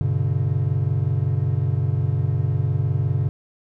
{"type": "chord", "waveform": "triangle", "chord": "G major", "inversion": "none", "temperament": "equal with one note detuned", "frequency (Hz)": [98, 123.47, 143.15], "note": ["G2", "B2", "D3"], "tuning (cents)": [0, 0, -44], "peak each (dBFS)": -21, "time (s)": [0.01, 3.29], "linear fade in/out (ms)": 0, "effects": []}